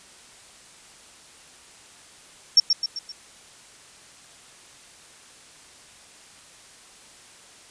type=tone with echo; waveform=sine; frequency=5480 Hz; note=F8; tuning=34 cents flat; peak=-10 dBFS; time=2.57-2.6 s; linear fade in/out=2 ms; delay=130 ms; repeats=4; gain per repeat=-6 dB; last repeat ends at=3.12 s; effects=white hiss -49 dBFS RMS until 7.7 s + resampled to 22050 Hz